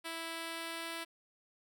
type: tone with pitch glide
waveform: 5% pulse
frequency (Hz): 329.6 to 331.5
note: E4 to E4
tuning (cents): 0 to +10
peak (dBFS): -28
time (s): 0.04-1.05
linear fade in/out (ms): 20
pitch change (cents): +10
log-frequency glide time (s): 0.31-0.91
effects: none